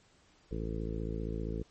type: harmonic tone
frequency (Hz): 55.2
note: A1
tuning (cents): +6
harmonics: 1 / 2 / 3 / 4 / 5 / 6 / 7 / 8 / 9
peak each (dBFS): -37 / -42 / -41 / -44 / -46 / -44 / -48 / -43 / -50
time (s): 0.51-1.63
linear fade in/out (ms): 5
effects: pink hiss -65 dBFS RMS until 1.7 s + MP3 32 kbps